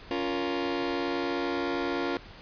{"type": "chord", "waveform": "sawtooth", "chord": "Bb minor", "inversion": "first", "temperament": "just", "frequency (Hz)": [279.7, 349.6, 466.2], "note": ["Db4", "F4", "Bb4"], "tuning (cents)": [16, 2, 0], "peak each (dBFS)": [-28, -27, -31], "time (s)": [0.11, 2.17], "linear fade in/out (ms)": 0, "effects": ["pink hiss -48 dBFS RMS until 2.41 s", "resampled to 11025 Hz"]}